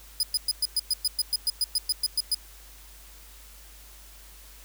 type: tone bursts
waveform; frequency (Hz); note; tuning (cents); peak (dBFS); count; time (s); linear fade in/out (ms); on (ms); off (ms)
sawtooth; 4978; D#8; 0; -19; 16; 0.2-2.346; 2; 31; 110
effects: added 50 Hz sine -49 dBFS peak until 4.64 s + white hiss -51 dBFS RMS until 4.64 s